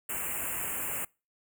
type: band-stop noise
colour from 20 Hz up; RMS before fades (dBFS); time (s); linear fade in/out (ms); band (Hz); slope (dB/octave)
white; -34; 0.09-1.05; 5; 2900 to 7100; 96
effects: noise-tail reverb RT60 0.3 s tail -25 dB re dry